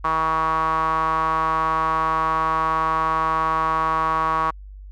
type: tone with band-pass filter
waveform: sawtooth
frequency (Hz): 160.1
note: D#3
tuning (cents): +50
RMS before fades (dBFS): -21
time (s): 0.04-4.51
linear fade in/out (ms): 10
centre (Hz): 1100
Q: 7.2
effects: added 49 Hz sine -36 dBFS peak until 4.91 s